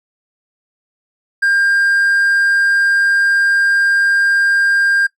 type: tone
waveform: triangle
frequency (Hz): 1601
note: G6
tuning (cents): +36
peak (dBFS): -9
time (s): 1.42-5.07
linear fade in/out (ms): 10
effects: noise-tail reverb RT60 0.1 s tail -18 dB re dry